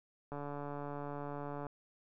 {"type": "click train", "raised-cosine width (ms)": 1, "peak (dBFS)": -29, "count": 195, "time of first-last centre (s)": [0.32, 1.667], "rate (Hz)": 144, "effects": []}